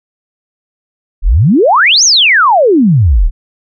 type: exponential two-way sweep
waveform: sine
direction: up then down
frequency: 30.87 to 6700 to 30.87 Hz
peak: -4 dBFS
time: 1.22-3.31 s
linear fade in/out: 50 ms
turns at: 2.04 s
effects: none